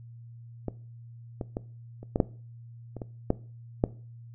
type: clicks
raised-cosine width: 2 ms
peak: -17 / -19 / -17 / -29 / -11 / -7 / -25 / -22 / -9 / -8 dBFS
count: 10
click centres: 0.683 / 1.412 / 1.569 / 2.03 / 2.159 / 2.202 / 2.967 / 3.018 / 3.304 / 3.839 s
effects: noise-tail reverb RT60 0.4 s tail -19 dB re dry + added 117 Hz sine -44 dBFS peak until 4.34 s